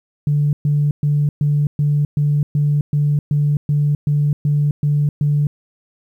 sine tone bursts, 146.5 Hz, D3, 4 cents flat, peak -12 dBFS, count 14, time 0.27-5.47 s, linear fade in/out 2 ms, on 260 ms, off 120 ms, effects tanh soft clip ceiling -8 dBFS + 9-bit

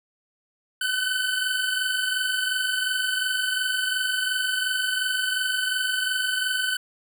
25% pulse tone pair together, 1506.2 / 1529 Hz, F#6 / G6, +30 / -44 cents, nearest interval unison, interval 26 cents, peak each -21 / -25 dBFS, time 0.81-6.77 s, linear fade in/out 5 ms, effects none

